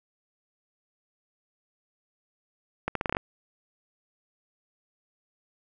accelerating click train, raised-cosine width 0.5 ms, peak -12 dBFS, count 8, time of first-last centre 2.88-3.168 s, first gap 73 ms, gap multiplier 0.8, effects none

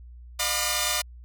5% pulse tone cluster, 607 / 713 / 995 / 1189 Hz, D#5 / F5 / B5 / D6, -43 / +36 / +13 / +21 cents, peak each -18 dBFS, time 0.39-1.02 s, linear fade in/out 10 ms, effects added 60 Hz sine -42 dBFS peak until 1.24 s

